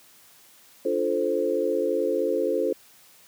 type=chord; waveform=sine; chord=D minor seventh; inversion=none; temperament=equal; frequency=293.7 / 349.2 / 440 / 523.3 Hz; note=D4 / F4 / A4 / C5; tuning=0 / 0 / 0 / 0 cents; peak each=-31 / -28 / -26 / -26 dBFS; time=0.85-2.73 s; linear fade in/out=5 ms; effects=white hiss -54 dBFS RMS until 3.27 s + high-pass 100 Hz 12 dB/octave